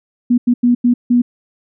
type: tone bursts at uneven times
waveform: sine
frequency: 242.7 Hz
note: B3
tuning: 30 cents flat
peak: -8 dBFS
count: 5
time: 0.3-0.38 / 0.47-0.54 / 0.63-0.75 / 0.84-0.94 / 1.1-1.22 s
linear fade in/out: 10 ms
effects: none